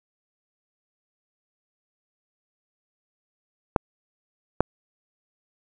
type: clicks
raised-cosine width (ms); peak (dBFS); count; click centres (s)
1; -3; 2; 3.762 / 4.606
effects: none